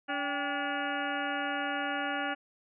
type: harmonic tone with a mistuned harmonic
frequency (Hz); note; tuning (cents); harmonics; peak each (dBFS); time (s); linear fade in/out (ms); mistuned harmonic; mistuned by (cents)
286.6; D4; -42; 1 / 2 / 3 / 4 / 5 / 6 / 7 / 8 / 9 / 10; -38 / -40 / -36 / -43 / -36 / -39 / -47 / -45 / -47 / -42; 0.08-2.35; 20; 3; -140
effects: none

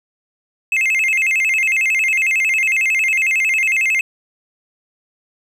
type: tone with vibrato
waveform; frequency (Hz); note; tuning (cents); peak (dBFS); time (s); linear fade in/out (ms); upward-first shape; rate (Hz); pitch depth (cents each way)
triangle; 2339; D7; -8; -12; 0.72-4.01; 2; square; 11; 180
effects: none

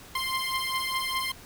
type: beating tone pair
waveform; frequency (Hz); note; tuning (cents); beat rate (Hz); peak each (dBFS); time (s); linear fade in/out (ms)
15% pulse; 1046.5 / 1051.4; C6 / C6; 0 / +8; 4.9; -24; 0.15-1.32; 5
effects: pink hiss -48 dBFS RMS until 1.45 s

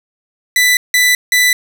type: tone bursts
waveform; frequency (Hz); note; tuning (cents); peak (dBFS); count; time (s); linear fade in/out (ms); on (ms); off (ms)
sawtooth; 1987; B6; +10; -5; 3; 0.56-1.53; 2; 210; 170
effects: none

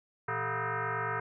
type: tone with frequency modulation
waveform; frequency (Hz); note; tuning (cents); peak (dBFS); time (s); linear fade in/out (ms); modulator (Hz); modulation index
sine; 164.81; E3; 0; -30; 0.28-1.2; 5; 281; 5.9
effects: none

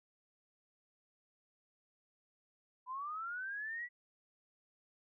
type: linear sweep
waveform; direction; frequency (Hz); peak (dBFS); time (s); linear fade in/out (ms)
sine; up; 986 to 1968; -39; 2.86-3.89; 50
effects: none

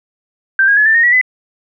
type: tone with pitch steps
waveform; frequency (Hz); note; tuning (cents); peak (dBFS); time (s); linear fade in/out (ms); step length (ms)
sine; 1568 / 1634.6 / 1704 / 1776.4 / 1851.8 / 1930.4 / 2012; G6 / G#6 / G#6 / A6 / A#6 / B6 / B6; 0 / -28 / +44 / +16 / -12 / -40 / +32; -7; 0.59-1.213; 2; 89
effects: none

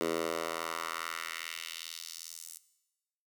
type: tone with high-pass filter sweep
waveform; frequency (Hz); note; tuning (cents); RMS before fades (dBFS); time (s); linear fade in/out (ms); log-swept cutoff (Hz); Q
10% pulse; 82.41; E2; 0; -38; 0.01-2.58; 0; 370 to 8400; 1.5
effects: noise-tail reverb RT60 1.0 s tail -17 dB re dry

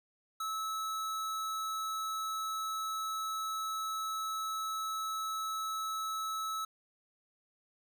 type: tone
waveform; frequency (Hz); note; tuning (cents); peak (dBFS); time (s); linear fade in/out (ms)
square; 1300; E6; -24; -35; 0.4-6.65; 5
effects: none

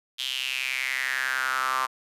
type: tone with high-pass filter sweep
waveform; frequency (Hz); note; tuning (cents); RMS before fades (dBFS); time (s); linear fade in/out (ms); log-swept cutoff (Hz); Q
sawtooth; 130.81; C3; 0; -28; 0.18-1.87; 20; 3300 to 1100; 5.9
effects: resampled to 32000 Hz

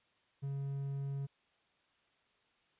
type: tone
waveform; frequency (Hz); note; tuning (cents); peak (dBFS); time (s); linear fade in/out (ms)
triangle; 138.59; C#3; 0; -34; 0.42-1.27; 20
effects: white hiss -73 dBFS RMS until 2.79 s + resampled to 8000 Hz

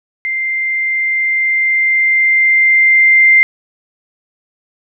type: tone with level ramp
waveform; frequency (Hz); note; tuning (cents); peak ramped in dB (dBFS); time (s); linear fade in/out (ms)
sine; 2092; C7; -1; -15 to -4; 0.25-3.43; 0
effects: none

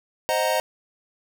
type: chord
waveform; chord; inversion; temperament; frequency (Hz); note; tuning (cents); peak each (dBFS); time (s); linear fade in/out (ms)
square; C half-diminished seventh; none; equal; 523.3 / 622.3 / 740 / 932.3; C5 / Eb5 / Gb5 / Bb5; 0 / 0 / 0 / 0; -27 / -25 / -29 / -27; 0.29-0.6; 0
effects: none

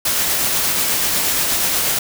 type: noise with tremolo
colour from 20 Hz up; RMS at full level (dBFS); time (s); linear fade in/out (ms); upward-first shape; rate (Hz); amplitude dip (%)
white; -17; 0.05-1.99; 5; triangle; 8.3; 25
effects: none

